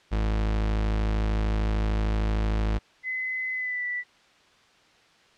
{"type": "tone", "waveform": "40% pulse", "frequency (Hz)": 53.2, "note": "G#1", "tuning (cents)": 42, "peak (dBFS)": -22, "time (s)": [0.11, 2.79], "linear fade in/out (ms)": 20}
{"type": "tone with pitch glide", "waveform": "sine", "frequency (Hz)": [2031, 1967.5], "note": ["B6", "B6"], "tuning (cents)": [48, -7], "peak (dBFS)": -27, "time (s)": [3.03, 4.04], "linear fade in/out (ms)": 50, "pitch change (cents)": -55, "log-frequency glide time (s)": [3.53, 3.85]}
{"effects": ["white hiss -58 dBFS RMS until 5.37 s", "low-pass 4000 Hz 12 dB/octave"]}